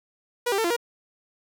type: tone with pitch steps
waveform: sawtooth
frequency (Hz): 483.7 / 394.3 / 448.5 / 343.2 / 475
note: B4 / G4 / A4 / F4 / A#4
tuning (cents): -36 / +10 / +33 / -30 / +33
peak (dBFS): -18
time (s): 0.46-0.765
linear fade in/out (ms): 10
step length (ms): 61
effects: none